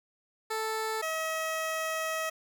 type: tone pair in turn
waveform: 15% pulse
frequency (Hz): 440 / 639.3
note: A4 / D#5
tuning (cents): 0 / +47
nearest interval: tritone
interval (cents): 647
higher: second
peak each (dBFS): -24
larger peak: neither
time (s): 0.5-1.02 / 1.02-2.3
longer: second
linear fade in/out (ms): 10
effects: none